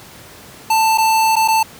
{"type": "tone with dropouts", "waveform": "square", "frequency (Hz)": 886, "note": "A5", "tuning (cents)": 12, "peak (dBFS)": -12, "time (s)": [0.7, 1.63], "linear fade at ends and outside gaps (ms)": 5, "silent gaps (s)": [[0.976, 0.982], [1.357, 1.364], [1.478, 1.483]], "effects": ["pink hiss -39 dBFS RMS until 1.79 s", "high-pass 80 Hz 12 dB/octave"]}